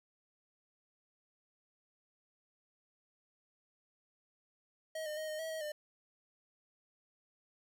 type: tone with pitch steps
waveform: square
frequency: 634 / 607 / 625 / 616 / 644 / 636 / 601 Hz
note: D#5 / D#5 / D#5 / D#5 / E5 / D#5 / D5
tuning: +32 / -43 / +8 / -17 / -41 / +38 / +40 cents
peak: -39 dBFS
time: 4.95-5.72 s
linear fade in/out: 5 ms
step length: 110 ms
effects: 11-bit